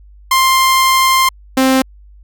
sawtooth tone pair in turn, 1052 / 263 Hz, C6 / C4, +9 / +9 cents, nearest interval 2 octaves, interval 2400 cents, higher first, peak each -5 dBFS, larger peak neither, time 0.31-1.29 / 1.57-1.82 s, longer first, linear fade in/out 5 ms, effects added 50 Hz sine -38 dBFS peak until 2.23 s

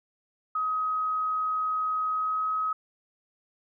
sine tone with pitch glide, 1264 to 1272.1 Hz, D#6 to D#6, +27 to +38 cents, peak -25 dBFS, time 0.55-2.73 s, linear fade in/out 5 ms, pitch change +11 cents, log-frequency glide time 2.1-2.48 s, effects none

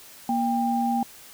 sine tone pair together, 236.4 / 795 Hz, A#3 / G5, +24 / +24 cents, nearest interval octave + major sixth, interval 2100 cents, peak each -24 dBFS, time 0.29-1.03 s, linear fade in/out 2 ms, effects white hiss -47 dBFS RMS until 1.33 s

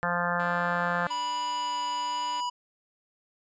harmonic tone, 174.61 Hz, F3, in tune, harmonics 1 / 3 / 4 / 5 / 6 / 7 / 8 / 9 / 10, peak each -34 / -34 / -34 / -34 / -34 / -34 / -34 / -34 / -34 dBFS, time 0.03-1.07 s, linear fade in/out 0 ms
5% pulse tone with vibrato, 293.7 Hz, D4, in tune, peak -31 dBFS, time 0.39-2.41 s, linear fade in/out 10 ms, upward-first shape sine, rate 1.2 Hz, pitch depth 12 cents each way
square tone, 980 Hz, B5, 14 cents flat, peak -29 dBFS, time 1.1-2.5 s, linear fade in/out 10 ms
effects resampled to 16000 Hz

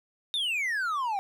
triangle exponential sweep, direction down, 3729 to 760 Hz, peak -25 dBFS, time 0.34-1.19 s, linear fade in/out 0 ms, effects none

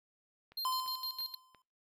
click train, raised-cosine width 0.3 ms, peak -40 dBFS, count 4, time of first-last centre 0.52-1.547 s, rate 2.92 Hz
square tone with tremolo, 4195 Hz, C8, 4 cents sharp, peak -36 dBFS, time 0.57-1.35 s, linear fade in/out 5 ms, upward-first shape square, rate 6.5 Hz, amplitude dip 80%
square tone with exponential decay, 1029 Hz, C6, 29 cents flat, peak -31 dBFS, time 0.65-1.62 s, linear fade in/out 1 ms, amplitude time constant 210 ms
effects noise-tail reverb RT60 0.4 s tail -22 dB re dry

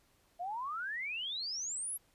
sine exponential sweep, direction up, 677 to 11610 Hz, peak -36 dBFS, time 0.39-1.98 s, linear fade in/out 20 ms, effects pink hiss -70 dBFS RMS until 2.14 s + resampled to 32000 Hz

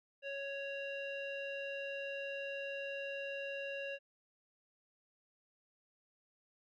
square tone with low-pass filter, 554.4 Hz, C#5, in tune, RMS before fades -42 dBFS, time 0.22-3.99 s, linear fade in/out 50 ms, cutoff 2600 Hz, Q 4.6, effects none

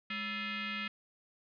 sine tone with frequency modulation, 207.7 Hz, G#3, in tune, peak -35 dBFS, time 0.1-0.88 s, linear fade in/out 5 ms, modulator 767 Hz, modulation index 4, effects resampled to 11025 Hz + 11-bit

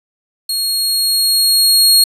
sawtooth tone with level ramp, 4291 Hz, C8, 43 cents sharp, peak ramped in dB -13 to -3 dBFS, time 0.49-2.04 s, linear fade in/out 5 ms, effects resampled to 32000 Hz + 7-bit

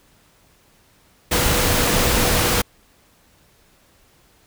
sine tone in noise, 490 Hz, B4, 14 cents flat, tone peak -27 dBFS, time 1.31-2.62 s, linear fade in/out 10 ms, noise pink, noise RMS -18 dBFS, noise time 1.31-2.62 s, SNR -12 dB, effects pink hiss -56 dBFS RMS until 4.46 s

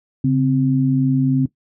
sine tone pair together, 138.58 / 261.6 Hz, C#3 / C4, 0 / 0 cents, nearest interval major seventh, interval 1100 cents, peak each -16 dBFS, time 0.24-1.46 s, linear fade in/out 5 ms, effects noise-tail reverb RT60 0.1 s tail -17 dB re dry

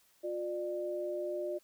sine tone pair together, 355.8 / 598 Hz, F4 / D5, +32 / +31 cents, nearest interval major sixth, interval 899 cents, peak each -37 / -36 dBFS, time 0.23-1.59 s, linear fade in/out 20 ms, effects white hiss -68 dBFS RMS until 1.63 s

